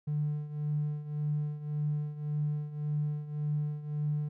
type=tone with tremolo; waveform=triangle; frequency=149 Hz; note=D3; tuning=25 cents sharp; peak=-23 dBFS; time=0.07-4.29 s; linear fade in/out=10 ms; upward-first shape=triangle; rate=1.8 Hz; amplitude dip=85%; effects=tanh soft clip ceiling -25 dBFS